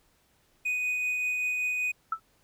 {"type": "tone with tremolo", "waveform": "triangle", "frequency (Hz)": 2489, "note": "D#7", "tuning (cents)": 0, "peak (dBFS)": -24, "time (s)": [0.65, 1.92], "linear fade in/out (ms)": 10, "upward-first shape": "triangle", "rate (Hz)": 5.2, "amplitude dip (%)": 25}
{"type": "tone with exponential decay", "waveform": "sine", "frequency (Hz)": 1318.5, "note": "E6", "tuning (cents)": 0, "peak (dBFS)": -22, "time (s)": [2.12, 2.2], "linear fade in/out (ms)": 5, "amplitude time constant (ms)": 17}
{"effects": ["pink hiss -67 dBFS RMS until 2.43 s"]}